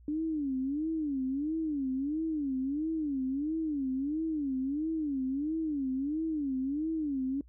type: tone with vibrato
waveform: sine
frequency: 290 Hz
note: D4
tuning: 22 cents flat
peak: -29 dBFS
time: 0.08-7.41 s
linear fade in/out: 2 ms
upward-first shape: sine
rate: 1.5 Hz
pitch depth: 190 cents each way
effects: noise-tail reverb RT60 0.1 s tail -25 dB re dry + added 59 Hz sine -53 dBFS peak until 7.48 s